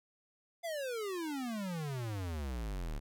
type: exponential sweep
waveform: square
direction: down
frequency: 700 to 34.69 Hz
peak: -37 dBFS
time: 0.63-3 s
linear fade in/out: 20 ms
effects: none